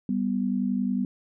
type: tone pair together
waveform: sine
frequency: 195.96 / 246.9 Hz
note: G3 / B3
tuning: 0 / 0 cents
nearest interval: major third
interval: 400 cents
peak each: -26 dBFS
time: 0.09-1.05 s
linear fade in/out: 2 ms
effects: none